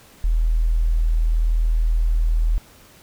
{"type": "tone", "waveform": "sine", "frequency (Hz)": 40.4, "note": "E1", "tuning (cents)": -34, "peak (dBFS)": -15, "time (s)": [0.24, 2.58], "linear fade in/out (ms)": 0, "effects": ["pink hiss -49 dBFS RMS until 3.02 s"]}